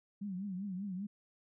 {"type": "tone with vibrato", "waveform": "sine", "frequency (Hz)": 192.5, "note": "G3", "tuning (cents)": -31, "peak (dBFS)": -37, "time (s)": [0.21, 1.07], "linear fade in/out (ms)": 10, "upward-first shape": "triangle", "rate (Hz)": 5.1, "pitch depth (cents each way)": 150, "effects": []}